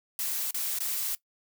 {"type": "noise with dropouts", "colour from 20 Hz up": "blue", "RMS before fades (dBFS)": -31, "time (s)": [0.19, 1.15], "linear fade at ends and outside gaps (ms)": 1, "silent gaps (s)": [[0.508, 0.544], [0.787, 0.804]], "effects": ["noise-tail reverb RT60 0.1 s tail -19 dB re dry"]}